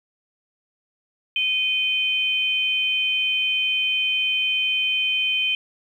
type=tone pair together; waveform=sine; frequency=2481 / 3095 Hz; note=D#7 / G7; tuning=-6 / -23 cents; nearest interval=major third; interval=383 cents; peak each=-22 dBFS; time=1.36-5.55 s; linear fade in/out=2 ms; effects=9-bit